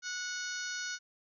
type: harmonic tone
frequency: 734 Hz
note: F#5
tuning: 14 cents flat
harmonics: 2 / 3 / 4 / 5 / 6 / 7 / 8 / 9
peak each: -38 / -49 / -50 / -48 / -45 / -47 / -44 / -47 dBFS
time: 0.02-0.99 s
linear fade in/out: 50 ms
effects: none